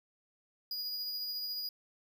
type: tone with tremolo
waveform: square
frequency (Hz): 4898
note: D#8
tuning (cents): -28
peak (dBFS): -35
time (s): 0.71-1.69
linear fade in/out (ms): 2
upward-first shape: triangle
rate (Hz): 14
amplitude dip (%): 30
effects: none